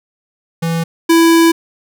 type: tone pair in turn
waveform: square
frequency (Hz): 165.7 / 331.4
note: E3 / E4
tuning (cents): +9 / +9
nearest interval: octave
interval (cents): 1200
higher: second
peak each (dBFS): -15 / -7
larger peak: second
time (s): 0.62-0.84 / 1.09-1.52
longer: second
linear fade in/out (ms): 10
effects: none